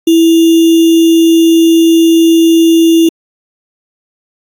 sine tone with sample-and-hold, 329.6 Hz, E4, in tune, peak -3 dBFS, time 0.07-3.09 s, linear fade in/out 5 ms, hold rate 3150 Hz, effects AAC 64 kbps

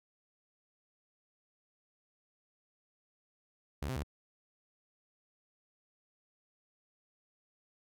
sawtooth tone with pitch steps, 71.1 / 130.1 / 73 Hz, C#2 / C3 / D2, +45 / -9 / -10 cents, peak -31 dBFS, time 3.82-4.033 s, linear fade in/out 5 ms, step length 71 ms, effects none

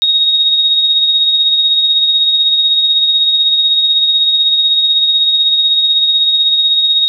sine tone with tremolo, 3753 Hz, A#7, 11 cents sharp, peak -6 dBFS, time 0.02-7.08 s, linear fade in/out 0 ms, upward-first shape triangle, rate 16 Hz, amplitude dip 45%, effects none

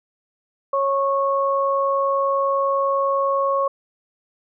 sine tone pair together, 550 / 1100 Hz, C#5 / C#6, -14 / -14 cents, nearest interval octave, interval 1200 cents, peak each -20 dBFS, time 0.73-3.68 s, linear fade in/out 5 ms, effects none

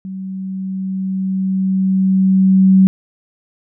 sine tone with level ramp, 190 Hz, F#3, 46 cents sharp, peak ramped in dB -24 to -5 dBFS, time 0.05-2.87 s, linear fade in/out 0 ms, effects none

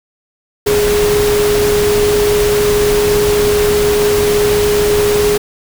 sine tone in noise, 415.3 Hz, G#4, in tune, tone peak -10 dBFS, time 0.66-5.38 s, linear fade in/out 10 ms, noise pink, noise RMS -18 dBFS, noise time 0.66-5.38 s, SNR +5 dB, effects none

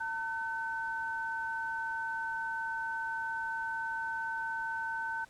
sine tone pair together, 904.4 / 1521 Hz, A5 / F#6, +47 / +47 cents, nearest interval major sixth, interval 900 cents, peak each -37 / -35 dBFS, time 0-5.25 s, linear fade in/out 10 ms, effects pink hiss -60 dBFS RMS until 5.29 s + low-pass 10000 Hz 12 dB/octave

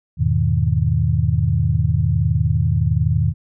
sine chord, E major seventh, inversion none, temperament equal, 82.41 / 103.83 / 123.47 / 155.56 Hz, E2 / G#2 / B2 / D#3, 0 / 0 / 0 / 0 cents, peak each -20 dBFS, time 0.17-3.34 s, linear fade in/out 50 ms, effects none

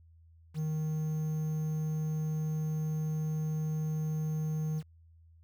triangle tone with quantisation, 155.56 Hz, D#3, in tune, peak -28 dBFS, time 0.54-4.83 s, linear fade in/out 50 ms, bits 9, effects added 82 Hz sine -56 dBFS peak until 5.43 s

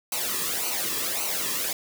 white noise with flanger, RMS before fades -28 dBFS, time 0.12-1.73 s, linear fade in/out 2 ms, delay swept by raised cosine 0.57 to 1.39 ms, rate 1.8 Hz, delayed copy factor -0.7, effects none

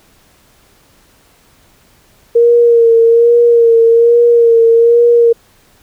sine tone with vibrato, 466.2 Hz, A#4, in tune, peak -4 dBFS, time 2.35-5.33 s, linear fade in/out 10 ms, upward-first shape sine, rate 1.2 Hz, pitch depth 32 cents each way, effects pink hiss -49 dBFS RMS until 5.82 s

